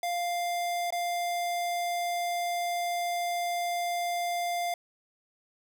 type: tone with dropouts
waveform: square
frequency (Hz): 698.5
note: F5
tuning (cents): 0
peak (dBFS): -29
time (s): 0.03-4.74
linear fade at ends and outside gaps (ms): 2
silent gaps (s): 0.905-0.924
effects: none